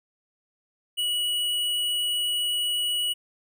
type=tone with hard clipping; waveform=sine; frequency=2927 Hz; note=F#7; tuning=19 cents flat; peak=-25 dBFS; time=0.97-3.14 s; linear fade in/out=20 ms; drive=12 dB; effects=none